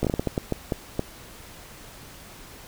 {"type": "slowing click train", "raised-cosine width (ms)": 2, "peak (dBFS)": -10, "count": 11, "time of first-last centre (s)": [0.03, 0.994], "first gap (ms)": 16, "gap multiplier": 1.37, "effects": ["pink hiss -45 dBFS RMS until 2.67 s"]}